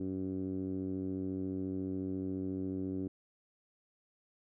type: tone with low-pass filter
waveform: 10% pulse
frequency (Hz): 94.2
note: F#2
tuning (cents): +32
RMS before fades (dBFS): -37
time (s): 0-3.08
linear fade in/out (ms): 5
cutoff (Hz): 310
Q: 3.1
effects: none